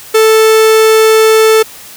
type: tone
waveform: 45% pulse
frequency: 440 Hz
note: A4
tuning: in tune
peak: -4 dBFS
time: 0.14-1.63 s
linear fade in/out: 10 ms
effects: white hiss -32 dBFS RMS until 1.96 s

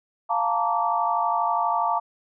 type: chord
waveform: sine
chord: Bb major seventh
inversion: second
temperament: equal with one note detuned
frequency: 698.5 / 880 / 932.3 / 1157.8 Hz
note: F5 / A5 / Bb5 / D6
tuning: 0 / 0 / 0 / -25 cents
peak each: -26 dBFS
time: 0.29-2 s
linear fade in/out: 20 ms
effects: none

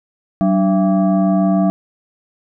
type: tone with frequency modulation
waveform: sine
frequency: 189.1 Hz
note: F#3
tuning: 38 cents sharp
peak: -11 dBFS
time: 0.41-1.7 s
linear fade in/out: 0 ms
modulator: 485 Hz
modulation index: 0.95
effects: none

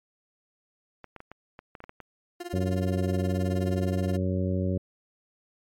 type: clicks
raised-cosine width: 0.5 ms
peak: -27 dBFS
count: 10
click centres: 1.043 / 1.163 / 1.204 / 1.316 / 1.591 / 1.752 / 1.804 / 1.84 / 1.894 / 2.003 s
type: tone with tremolo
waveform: 30% pulse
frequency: 350.6 Hz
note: F4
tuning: 7 cents sharp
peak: -29 dBFS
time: 2.4-4.17 s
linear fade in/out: 5 ms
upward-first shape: triangle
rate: 19 Hz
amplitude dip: 100%
type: harmonic tone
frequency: 92.8 Hz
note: F#2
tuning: 6 cents sharp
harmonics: 1 / 2 / 3 / 4 / 5 / 6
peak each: -27 / -29 / -34 / -35 / -39 / -35 dBFS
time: 2.53-4.78 s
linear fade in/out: 5 ms
effects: MP3 64 kbps

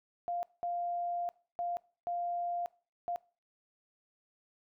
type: tone bursts at uneven times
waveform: sine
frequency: 698 Hz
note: F5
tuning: 1 cent flat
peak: -32 dBFS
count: 5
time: 0.28-0.43 / 0.63-1.29 / 1.59-1.77 / 2.07-2.66 / 3.08-3.16 s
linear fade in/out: 0 ms
effects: noise-tail reverb RT60 0.4 s tail -23 dB re dry

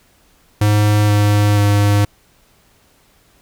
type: tone with pitch steps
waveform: square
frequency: 104.7 / 103.56 / 102.43 Hz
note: G#2 / G#2 / G#2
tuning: +15 / -4 / -23 cents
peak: -11 dBFS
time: 0.61-2.05 s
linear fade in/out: 5 ms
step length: 480 ms
effects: pink hiss -54 dBFS RMS until 3.41 s

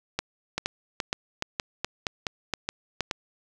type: two click trains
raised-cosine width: 0.2 ms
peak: -9 / -10 dBFS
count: 7 / 7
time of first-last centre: 0.19-3.007 / 0.58-3.112 s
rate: 2.13 / 2.37 Hz
effects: none

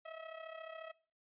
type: tone with amplitude modulation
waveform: sawtooth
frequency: 645 Hz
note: E5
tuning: 38 cents flat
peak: -39 dBFS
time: 0.05-0.92 s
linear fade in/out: 10 ms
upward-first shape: sine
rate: 34.2 Hz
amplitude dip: 70%
effects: noise-tail reverb RT60 0.4 s tail -20 dB re dry + resampled to 8000 Hz

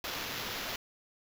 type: noise with sample-and-hold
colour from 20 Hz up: violet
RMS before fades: -38 dBFS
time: 0.04-0.76 s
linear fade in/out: 2 ms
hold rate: 8820 Hz
effects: none

